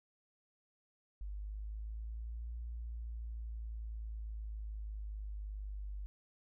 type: exponential two-way sweep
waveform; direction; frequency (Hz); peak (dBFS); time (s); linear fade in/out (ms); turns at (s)
sine; up then down; 49.76 to 58.27 to 49.76; -40; 1.21-6.06; 0; 2.56
effects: none